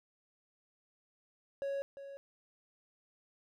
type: tone with echo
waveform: triangle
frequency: 554.4 Hz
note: C#5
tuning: in tune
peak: -32 dBFS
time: 1.62-1.82 s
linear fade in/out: 0 ms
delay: 350 ms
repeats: 1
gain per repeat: -11 dB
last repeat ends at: 2.17 s
effects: none

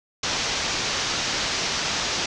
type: low-pass noise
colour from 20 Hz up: white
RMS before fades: -26 dBFS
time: 0.23-2.26 s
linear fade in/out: 5 ms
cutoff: 6400 Hz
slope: 48 dB/octave
effects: none

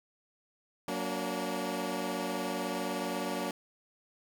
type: chord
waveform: 15% pulse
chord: Gb augmented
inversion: none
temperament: equal with one note detuned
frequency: 185 / 233.1 / 287.3 Hz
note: Gb3 / Bb3 / D4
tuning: 0 / 0 / -38 cents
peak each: -31 / -31 / -30 dBFS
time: 0.88-3.51 s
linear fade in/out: 2 ms
effects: none

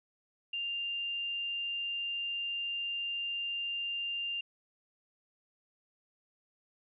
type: tone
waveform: sine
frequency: 2794 Hz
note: F7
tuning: in tune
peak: -33 dBFS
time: 0.53-4.41 s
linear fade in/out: 5 ms
effects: none

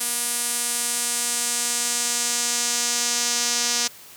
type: tone with band-pass filter sweep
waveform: sawtooth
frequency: 239.7 Hz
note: A#3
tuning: 48 cents sharp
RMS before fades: -24 dBFS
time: 0-3.88 s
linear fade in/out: 10 ms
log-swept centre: 9900 to 6100 Hz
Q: 2
effects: white hiss -45 dBFS RMS until 4.16 s

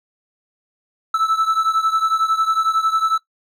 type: beating tone pair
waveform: triangle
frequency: 1311 / 1322 Hz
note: E6 / E6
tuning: -10 / +5 cents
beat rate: 11 Hz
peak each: -15 / -18 dBFS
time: 1.14-3.18 s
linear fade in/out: 5 ms
effects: noise-tail reverb RT60 0.1 s tail -17 dB re dry

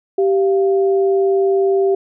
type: tone pair together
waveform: sine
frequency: 390 / 690.9 Hz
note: G4 / F5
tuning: -9 / -19 cents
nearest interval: minor seventh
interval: 990 cents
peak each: -12 / -23 dBFS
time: 0.18-1.95 s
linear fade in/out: 5 ms
effects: none

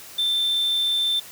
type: tone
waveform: sine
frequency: 3557 Hz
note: A7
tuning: 18 cents sharp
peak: -17 dBFS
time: 0.18-1.2 s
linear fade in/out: 10 ms
effects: tanh soft clip ceiling -18 dBFS + white hiss -42 dBFS RMS until 1.31 s

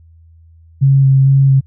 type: tone with vibrato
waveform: sine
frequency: 135.6 Hz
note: C#3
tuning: 38 cents flat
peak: -6 dBFS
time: 0.81-1.61 s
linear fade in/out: 20 ms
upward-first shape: square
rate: 2.2 Hz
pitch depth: 12 cents each way
effects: added 82 Hz sine -41 dBFS peak until 1.66 s

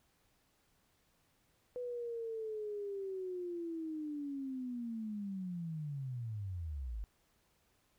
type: linear sweep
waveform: sine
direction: down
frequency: 497.6 to 48.4 Hz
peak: -38 dBFS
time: 1.76-7.04 s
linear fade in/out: 0 ms
effects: pink hiss -74 dBFS RMS until 7.98 s

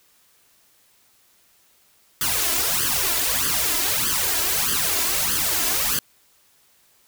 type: noise with flanger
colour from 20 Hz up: white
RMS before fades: -22 dBFS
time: 2.21-5.99 s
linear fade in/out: 2 ms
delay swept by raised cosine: 0.63 to 3.03 ms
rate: 1.6 Hz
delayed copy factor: +1
effects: white hiss -59 dBFS RMS until 7.07 s

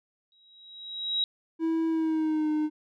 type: tone with exponential growth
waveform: sine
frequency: 3841 Hz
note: B7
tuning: 49 cents flat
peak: -22 dBFS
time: 0.32-1.24 s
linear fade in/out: 1 ms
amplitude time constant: 200 ms
type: tone with pitch glide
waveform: triangle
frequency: 325.5 to 305.5 Hz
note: E4 to D#4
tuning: -22 to -32 cents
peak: -22 dBFS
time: 1.59-2.7 s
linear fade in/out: 50 ms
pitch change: -110 cents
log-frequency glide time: 1.88-2.5 s
effects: none

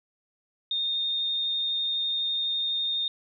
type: tone with vibrato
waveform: sine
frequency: 3664 Hz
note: A#7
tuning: 31 cents flat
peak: -25 dBFS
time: 0.71-3.08 s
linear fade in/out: 2 ms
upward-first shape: triangle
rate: 12 Hz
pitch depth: 11 cents each way
effects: none

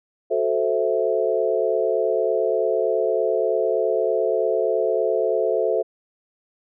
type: chord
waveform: sine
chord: F# half-diminished seventh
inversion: none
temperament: equal with one note detuned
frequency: 371.1 / 440 / 523.3 / 659.3 Hz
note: F#4 / A4 / C5 / E5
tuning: +5 / 0 / 0 / 0 cents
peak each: -26 / -22 / -24 / -24 dBFS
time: 0.3-5.83 s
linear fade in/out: 20 ms
effects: none

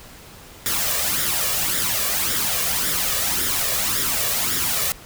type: noise with flanger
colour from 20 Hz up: white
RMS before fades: -22 dBFS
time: 0.66-4.92 s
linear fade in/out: 0 ms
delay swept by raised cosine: 0.56 to 1.76 ms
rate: 1.8 Hz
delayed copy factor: +0.6
effects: pink hiss -43 dBFS RMS until 5.05 s

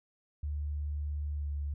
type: tone with pitch glide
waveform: sine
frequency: 73.6 to 72.29 Hz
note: D2 to D2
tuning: +4 to -27 cents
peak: -32 dBFS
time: 0.43-1.74 s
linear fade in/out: 5 ms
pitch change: -31 cents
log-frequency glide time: 1.36-1.49 s
effects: none

